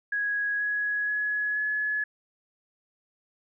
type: tone with pitch steps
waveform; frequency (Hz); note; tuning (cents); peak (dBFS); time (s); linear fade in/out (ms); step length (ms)
sine; 1661.2 / 1674.7 / 1688.3 / 1702; G#6 / G#6 / G#6 / G#6; 0 / +14 / +28 / +42; -25; 0.12-2.04; 5; 480
effects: none